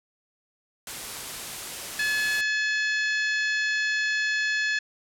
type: noise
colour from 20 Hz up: white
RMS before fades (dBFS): -35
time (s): 0.87-2.41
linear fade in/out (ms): 2
type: harmonic tone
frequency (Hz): 857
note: A5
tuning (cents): -46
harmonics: 2 / 3 / 4 / 5 / 6 / 7 / 8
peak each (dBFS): -24 / -32 / -37 / -35 / -41 / -46 / -43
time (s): 1.99-4.79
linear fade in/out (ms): 5
effects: low-pass 12000 Hz 12 dB/octave